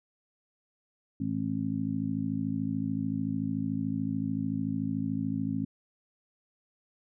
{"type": "harmonic tone", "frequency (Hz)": 53.6, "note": "A1", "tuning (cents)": -45, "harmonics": [2, 3, 4, 5], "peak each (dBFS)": [-37, -36, -33, -32], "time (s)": [1.2, 5.65], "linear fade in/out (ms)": 5, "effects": []}